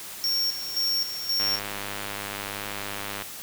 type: tone with tremolo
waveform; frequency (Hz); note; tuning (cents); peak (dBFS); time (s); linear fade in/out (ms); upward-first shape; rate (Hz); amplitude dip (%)
square; 5510; F8; -24; -23; 0.24-1.59; 0; square; 1.9; 65
type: click train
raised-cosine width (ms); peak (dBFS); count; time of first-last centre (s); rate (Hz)
0.3; -16; 185; 1.4-3.222; 101
effects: white hiss -39 dBFS RMS until 3.42 s